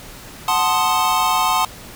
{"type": "chord", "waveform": "square", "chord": "F# diminished seventh", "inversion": "none", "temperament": "equal", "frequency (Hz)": [740, 880, 1046.5, 1244.5], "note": ["F#5", "A5", "C6", "Eb6"], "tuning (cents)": [0, 0, 0, 0], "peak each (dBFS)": [-23, -21, -20, -23], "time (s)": [0.48, 1.65], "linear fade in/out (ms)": 2, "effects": ["pink hiss -38 dBFS RMS until 1.95 s"]}